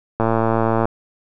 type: click train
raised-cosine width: 1 ms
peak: -4 dBFS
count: 75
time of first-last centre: 0.2-0.855 s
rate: 113 Hz
effects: none